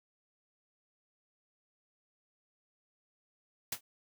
white noise with exponential decay, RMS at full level -30 dBFS, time 3.72-3.81 s, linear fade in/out 5 ms, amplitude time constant 19 ms, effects none

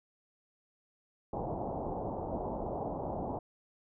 white low-pass noise, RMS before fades -37 dBFS, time 1.33-3.39 s, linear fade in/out 5 ms, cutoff 880 Hz, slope 48 dB/octave, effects none

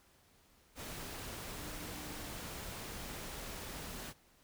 sine tone in noise, 302 Hz, D4, 48 cents sharp, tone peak -52 dBFS, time 1.52-2.35 s, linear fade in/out 50 ms, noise pink, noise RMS -45 dBFS, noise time 0.75-4.14 s, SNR -10 dB, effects pink hiss -67 dBFS RMS until 4.43 s

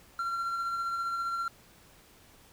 triangle tone with tremolo, 1369 Hz, F6, 35 cents flat, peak -27 dBFS, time 0.19-1.48 s, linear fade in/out 2 ms, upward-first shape sine, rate 15 Hz, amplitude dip 30%, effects pink hiss -58 dBFS RMS until 2.52 s

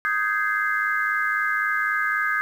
sine chord, Ab major seventh, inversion second, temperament just, 1245.9 / 1557.4 / 1661.2 / 2077 Hz, Eb6 / G6 / Ab6 / C7, +2 / -12 / 0 / -13 cents, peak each -26 / -26 / -25 / -29 dBFS, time 0.05-2.41 s, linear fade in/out 0 ms, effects 8-bit

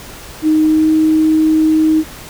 sine tone with pitch glide, 311.1 to 314 Hz, D#4 to D#4, 0 to +16 cents, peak -8 dBFS, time 0.42-2.04 s, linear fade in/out 50 ms, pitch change +16 cents, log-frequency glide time 0.62-0.91 s, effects pink hiss -33 dBFS RMS until 2.29 s

